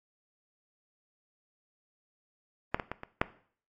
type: clicks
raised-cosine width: 0.5 ms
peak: -10 / -18 / -19 / -24 / -8 dBFS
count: 5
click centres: 2.745 / 2.798 / 2.916 / 3.034 / 3.215 s
effects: noise-tail reverb RT60 0.5 s tail -17 dB re dry + AAC 48 kbps